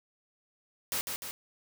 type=noise with echo; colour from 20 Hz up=white; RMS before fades=-32 dBFS; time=0.92-1.01 s; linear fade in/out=0 ms; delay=150 ms; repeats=2; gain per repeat=-4 dB; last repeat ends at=1.31 s; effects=none